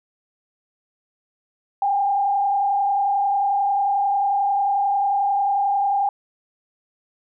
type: tone with frequency modulation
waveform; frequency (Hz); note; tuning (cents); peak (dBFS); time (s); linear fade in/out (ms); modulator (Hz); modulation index
sine; 800; G5; +35; -17; 1.82-6.09; 2; 31.2; 0.78
effects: none